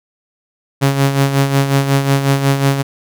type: tone with tremolo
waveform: sawtooth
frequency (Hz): 138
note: C#3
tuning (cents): -7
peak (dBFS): -5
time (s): 0.81-2.83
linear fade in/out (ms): 20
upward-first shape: sine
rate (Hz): 5.5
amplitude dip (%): 60
effects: none